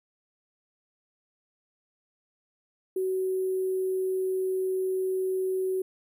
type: tone with sample-and-hold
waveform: sine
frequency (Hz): 375.7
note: F#4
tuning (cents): +26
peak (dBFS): -25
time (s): 2.96-5.82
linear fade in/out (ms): 5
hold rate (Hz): 11025
effects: none